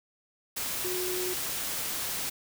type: tone in noise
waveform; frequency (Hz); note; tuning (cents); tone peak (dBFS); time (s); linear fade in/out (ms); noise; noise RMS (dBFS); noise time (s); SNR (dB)
sine; 364.2; F#4; -27; -32; 0.84-1.34; 10; white; -33; 0.56-2.3; -2
effects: none